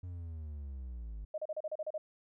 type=linear sweep; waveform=triangle; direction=down; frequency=91.3 to 50 Hz; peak=-38 dBFS; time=0.03-1.25 s; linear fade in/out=5 ms
type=tone bursts; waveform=sine; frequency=618 Hz; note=D#5; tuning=12 cents flat; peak=-34 dBFS; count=9; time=1.34-1.98 s; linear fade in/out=5 ms; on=40 ms; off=35 ms
effects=none